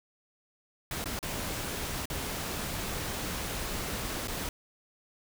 pink noise with dropouts, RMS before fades -35 dBFS, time 0.91-4.49 s, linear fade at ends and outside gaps 2 ms, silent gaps 1.042-1.057 / 1.191-1.228 / 2.056-2.1 / 4.274-4.281 s, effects none

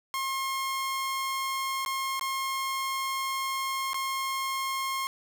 sawtooth tone with dropouts, 1072 Hz, C6, 42 cents sharp, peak -25 dBFS, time 0.14-5.07 s, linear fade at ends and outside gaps 0 ms, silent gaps 1.85-1.861 / 2.195-2.211 / 3.933-3.943 s, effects none

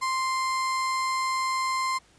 35% pulse tone, 1046.5 Hz, C6, in tune, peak -23 dBFS, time 0.01-1.99 s, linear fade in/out 20 ms, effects pink hiss -59 dBFS RMS until 2.18 s + resampled to 22050 Hz

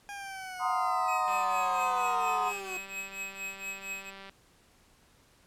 20% pulse linear sweep, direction down, 814 to 365.3 Hz, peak -34 dBFS, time 0.09-2.77 s, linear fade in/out 0 ms
sine chord, C half-diminished seventh, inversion second, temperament equal with one note detuned, 740 / 932.3 / 1033.9 / 1244.5 Hz, Gb5 / Bb5 / C6 / Eb6, 0 / 0 / -21 / 0 cents, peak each -31 / -35 / -32 / -32 dBFS, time 0.59-2.53 s, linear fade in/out 50 ms
square tone with tremolo, 2549 Hz, D#7, 41 cents sharp, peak -34 dBFS, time 1.07-4.11 s, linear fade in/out 20 ms, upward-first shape triangle, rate 4.3 Hz, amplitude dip 95%
click train, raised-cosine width 0.3 ms, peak -31 dBFS, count 589, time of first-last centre 1.28-4.295 s, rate 195 Hz
effects pink hiss -63 dBFS RMS until 5.46 s + low-pass 12000 Hz 12 dB/octave

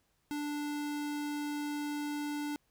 square tone, 293.7 Hz, D4, in tune, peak -35 dBFS, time 0.31-2.56 s, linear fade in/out 0 ms, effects pink hiss -75 dBFS RMS until 2.7 s

